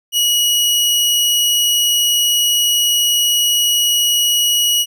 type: tone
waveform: sawtooth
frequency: 2911 Hz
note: F#7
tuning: 29 cents flat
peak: -9 dBFS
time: 0.12-4.86 s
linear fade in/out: 50 ms
effects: none